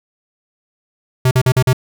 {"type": "tone bursts", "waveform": "square", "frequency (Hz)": 128.3, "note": "C3", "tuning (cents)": -34, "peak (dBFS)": -10, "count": 5, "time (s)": [1.25, 1.731], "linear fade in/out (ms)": 5, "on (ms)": 61, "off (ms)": 44, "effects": []}